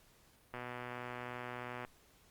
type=click train; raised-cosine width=0.5 ms; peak=-28 dBFS; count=162; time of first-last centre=0.54-1.849 s; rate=123 Hz; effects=pink hiss -66 dBFS RMS until 2.3 s + Opus 48 kbps